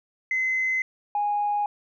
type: tone pair in turn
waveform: sine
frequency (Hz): 2049 / 825.5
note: C7 / G#5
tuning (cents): -37 / -11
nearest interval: octave + major third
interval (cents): 1574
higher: first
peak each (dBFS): -21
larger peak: neither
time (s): 0.31-0.82 / 1.15-1.66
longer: neither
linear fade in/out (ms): 2
effects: tanh soft clip ceiling -17 dBFS